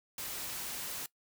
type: noise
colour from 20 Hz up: white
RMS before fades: -40 dBFS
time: 0.18-1.06 s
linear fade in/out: 2 ms
effects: noise-tail reverb RT60 0.1 s tail -20 dB re dry